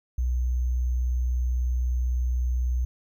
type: tone with sample-and-hold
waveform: sine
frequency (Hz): 61.9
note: B1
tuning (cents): +5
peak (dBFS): -22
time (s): 0.18-2.85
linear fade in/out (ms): 5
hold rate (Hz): 6300
effects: none